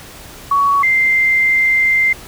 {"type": "tone pair in turn", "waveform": "sine", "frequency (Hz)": [1122, 2089], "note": ["C#6", "C7"], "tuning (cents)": [21, -3], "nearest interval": "major seventh", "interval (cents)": 1076, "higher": "second", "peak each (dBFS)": [-10, -10], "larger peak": "neither", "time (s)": [[0.51, 0.83], [0.83, 2.13]], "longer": "second", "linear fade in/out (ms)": 5, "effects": ["pink hiss -36 dBFS RMS until 2.27 s"]}